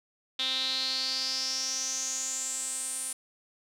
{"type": "tone with band-pass filter sweep", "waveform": "sawtooth", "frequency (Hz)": 261.6, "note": "C4", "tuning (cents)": 0, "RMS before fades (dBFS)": -32, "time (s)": [0.39, 3.13], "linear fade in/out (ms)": 5, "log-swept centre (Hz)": [3600, 9400], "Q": 7.7, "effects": []}